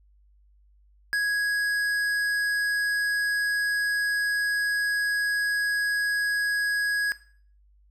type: tone with tanh clipping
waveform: sine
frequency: 1661.2 Hz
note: G#6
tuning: in tune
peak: -24 dBFS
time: 1.13-7.12 s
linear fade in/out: 0 ms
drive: 13 dB
effects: noise-tail reverb RT60 0.5 s tail -17 dB re dry + added 50 Hz sine -56 dBFS peak until 7.9 s